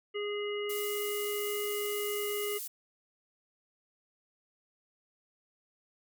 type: harmonic tone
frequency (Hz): 413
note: G#4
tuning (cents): -10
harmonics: 1 / 3 / 5 / 7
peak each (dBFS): -33 / -45 / -42 / -42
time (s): 0.14-2.59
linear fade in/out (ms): 20
type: high-pass noise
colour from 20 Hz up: pink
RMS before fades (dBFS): -40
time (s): 0.69-2.68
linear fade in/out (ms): 10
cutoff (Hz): 9500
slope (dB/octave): 12
effects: none